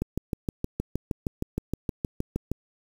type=click train; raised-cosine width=3 ms; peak=-14 dBFS; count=17; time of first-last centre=0.02-2.516 s; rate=6.41 Hz; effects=7-bit